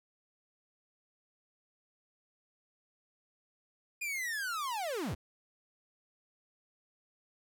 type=linear sweep; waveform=45% pulse; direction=down; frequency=2460 to 55 Hz; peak=-34 dBFS; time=4.01-5.15 s; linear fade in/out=10 ms; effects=none